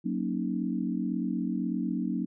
sine chord, D# minor seventh, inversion first, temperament equal with one note detuned, 185 / 233.1 / 274.8 / 311.1 Hz, F#3 / A#3 / C#4 / D#4, 0 / 0 / -15 / 0 cents, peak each -32 / -32 / -34 / -35 dBFS, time 0.04-2.26 s, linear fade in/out 20 ms, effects none

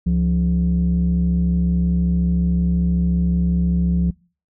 sine tone pair together, 69.4 / 174.88 Hz, C#2 / F3, +3 / +3 cents, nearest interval octave + major third, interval 1600 cents, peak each -18 / -15 dBFS, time 0.06-4.11 s, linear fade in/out 10 ms, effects noise-tail reverb RT60 0.4 s tail -26 dB re dry + tanh soft clip ceiling -11 dBFS

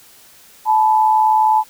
sine tone pair together, 868.1 / 987.8 Hz, A5 / B5, -24 / 0 cents, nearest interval major second, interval 224 cents, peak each -11 / -18 dBFS, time 0.65-1.64 s, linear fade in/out 50 ms, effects white hiss -46 dBFS RMS until 1.69 s

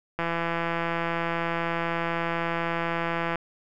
click train, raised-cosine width 0.5 ms, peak -13 dBFS, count 533, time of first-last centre 0.19-3.357 s, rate 168 Hz, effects none

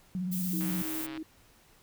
sine tone with vibrato, 182.6 Hz, F#3, 23 cents flat, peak -30 dBFS, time 0.15-0.82 s, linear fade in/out 0 ms, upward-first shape sine, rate 17 Hz, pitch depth 59 cents each way
violet noise, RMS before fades -37 dBFS, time 0.31-1.07 s, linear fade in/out 20 ms
sine tone with tremolo, 316.2 Hz, D#4, 28 cents sharp, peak -35 dBFS, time 0.53-1.23 s, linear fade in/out 5 ms, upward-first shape square, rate 3.1 Hz, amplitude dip 30%
click train, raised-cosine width 0.3 ms, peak -28 dBFS, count 79, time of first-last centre 0.61-1.175 s, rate 138 Hz
effects pink hiss -61 dBFS RMS until 1.82 s

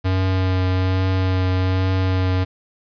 square tone with vibrato, 93.3 Hz, F#2, 15 cents sharp, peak -17 dBFS, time 0.04-2.45 s, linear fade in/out 20 ms, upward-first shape triangle, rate 1.2 Hz, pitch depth 16 cents each way, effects resampled to 11025 Hz + 8-bit

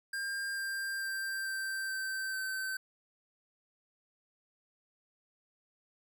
square tone with pitch steps, 1600 / 1588 / 1576.2 / 1564.4 / 1552.7 / 1541 Hz, G6 / G6 / G6 / G6 / G6 / G6, +35 / +22 / +9 / -4 / -17 / -30 cents, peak -35 dBFS, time 0.13-2.77 s, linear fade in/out 5 ms, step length 440 ms, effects none

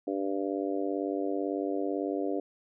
harmonic tone, 98 Hz, G2, in tune, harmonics 3 / 4 / 5 / 6 / 7, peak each -32 / -34 / -36 / -38 / -39 dBFS, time 0.07-2.4 s, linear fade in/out 5 ms, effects none

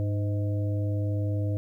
harmonic tone with a mistuned harmonic, 102 Hz, G#2, 31 cents flat, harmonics 1 / 3 / 5 / 6, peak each -25 / -35 / -39 / -41 dBFS, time 0-1.57 s, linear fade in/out 0 ms, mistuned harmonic 6, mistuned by +49 cents, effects 11-bit

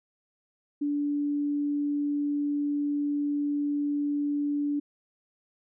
sine tone, 290 Hz, D4, 22 cents flat, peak -25 dBFS, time 0.81-4.8 s, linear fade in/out 10 ms, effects none

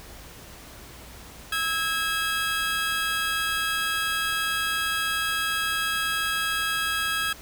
25% pulse tone pair together, 1300 / 1637 Hz, E6 / G#6, -24 / -25 cents, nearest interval major third, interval 399 cents, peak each -25 / -22 dBFS, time 1.52-7.33 s, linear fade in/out 5 ms, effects added 60 Hz sine -50 dBFS peak until 7.41 s + pink hiss -45 dBFS RMS until 7.41 s

